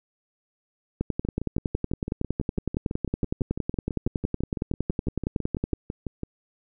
two click trains, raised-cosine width 3 ms, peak -12 / -17 dBFS, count 52 / 31, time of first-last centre 1.01-5.732 / 1.25-6.233 s, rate 10.8 / 6.02 Hz, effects none

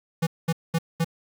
square tone bursts, 165 Hz, E3, 2 cents sharp, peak -21 dBFS, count 4, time 0.22-1.046 s, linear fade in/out 10 ms, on 49 ms, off 210 ms, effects 8-bit

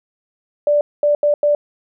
sine tone bursts at uneven times, 587.3 Hz, D5, in tune, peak -11 dBFS, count 4, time 0.67-0.81 / 1.03-1.15 / 1.23-1.34 / 1.43-1.55 s, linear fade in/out 2 ms, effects none

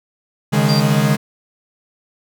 45% pulse chord, C# suspended second, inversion none, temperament equal with one note detuned, 138.59 / 153.69 / 207.7 Hz, C#3 / D#3 / G#3, 0 / -21 / 0 cents, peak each -17 dBFS, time 0.52-1.17 s, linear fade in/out 20 ms
sine tone, 4727 Hz, D8, 10 cents sharp, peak -21 dBFS, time 0.69-0.8 s, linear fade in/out 0 ms
effects none

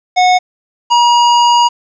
square tone pair in turn, 731 / 955.1 Hz, F#5 / A#5, -21 / +42 cents, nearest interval perfect fourth, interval 463 cents, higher second, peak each -7 dBFS, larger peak neither, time 0.16-0.39 / 0.9-1.69 s, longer second, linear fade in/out 20 ms, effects resampled to 16000 Hz + 7-bit

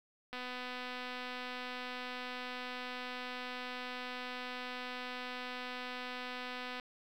click train, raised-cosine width 0.3 ms, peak -27 dBFS, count 1618, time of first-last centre 0.33-6.798 s, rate 250 Hz, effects 10-bit

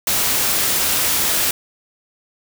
white noise, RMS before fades -18 dBFS, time 0.07-1.51 s, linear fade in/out 2 ms, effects none

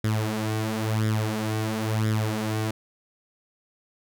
sawtooth tone with flanger, 109 Hz, A2, 16 cents flat, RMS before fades -26 dBFS, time 0.04-2.71 s, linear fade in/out 5 ms, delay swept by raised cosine 0.56 to 6.56 ms, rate 0.98 Hz, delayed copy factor +0.7, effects none

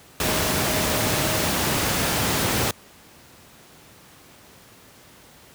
sine tone in noise, 625 Hz, D#5, 8 cents sharp, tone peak -31 dBFS, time 0.25-1.46 s, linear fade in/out 2 ms, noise pink, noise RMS -22 dBFS, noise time 0.2-2.71 s, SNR -12 dB, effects pink hiss -49 dBFS RMS until 5.54 s + high-pass 80 Hz 12 dB/octave

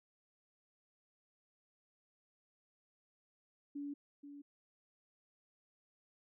sine tone with echo, 286.2 Hz, D4, 45 cents flat, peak -40 dBFS, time 3.75-3.94 s, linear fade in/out 10 ms, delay 480 ms, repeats 1, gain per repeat -9 dB, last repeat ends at 4.42 s, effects none

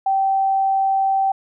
sine tone, 776 Hz, G5, 18 cents flat, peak -15 dBFS, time 0.06-1.32 s, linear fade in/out 5 ms, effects none

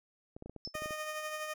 clicks, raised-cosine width 2 ms, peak -32 dBFS, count 10, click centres 0.365 / 0.424 / 0.46 / 0.496 / 0.563 / 0.675 / 0.753 / 0.821 / 0.859 / 0.908 s
sine tone with exponential decay, 5274 Hz, E8, in tune, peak -34 dBFS, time 0.65-0.76 s, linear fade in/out 0 ms, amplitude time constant 22 ms
15% pulse tone with tremolo, 615 Hz, D#5, 20 cents flat, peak -29 dBFS, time 0.74-1.54 s, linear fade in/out 10 ms, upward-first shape triangle, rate 12 Hz, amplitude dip 45%
effects none

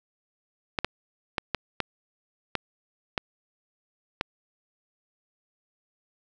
clicks, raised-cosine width 0.3 ms, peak -9 dBFS, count 8, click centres 0.788 / 0.846 / 1.382 / 1.547 / 1.803 / 2.553 / 3.178 / 4.211 s, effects none

